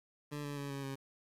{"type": "tone with pitch steps", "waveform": "20% pulse", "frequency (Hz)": [146.83, 144.06, 141.34, 138.67, 136.05], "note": ["D3", "D3", "C#3", "C#3", "C#3"], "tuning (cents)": [0, -33, 34, 1, -32], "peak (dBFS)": -34, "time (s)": [0.31, 0.96], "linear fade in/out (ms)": 20, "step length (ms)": 130, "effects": ["resampled to 32000 Hz", "10-bit"]}